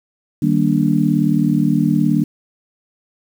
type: chord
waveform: sine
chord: Eb major seventh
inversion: none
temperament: just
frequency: 155.56 / 194.45 / 233.3 / 291.7 Hz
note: Eb3 / G3 / Bb3 / D4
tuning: 0 / -14 / +2 / -12 cents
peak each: -18 dBFS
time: 0.42-2.24 s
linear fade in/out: 5 ms
effects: 7-bit